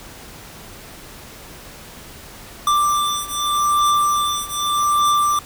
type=beating tone pair; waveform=square; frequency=1179 / 1179.83 Hz; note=D6 / D6; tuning=+6 / +8 cents; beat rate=0.83 Hz; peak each=-19 / -21 dBFS; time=2.67-5.39 s; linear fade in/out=2 ms; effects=pink hiss -39 dBFS RMS until 5.45 s